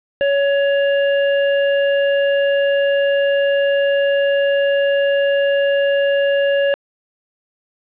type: tone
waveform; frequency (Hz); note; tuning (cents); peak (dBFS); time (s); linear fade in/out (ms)
square; 560; C#5; +18; -14; 0.21-6.74; 0
effects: resampled to 8000 Hz + 7-bit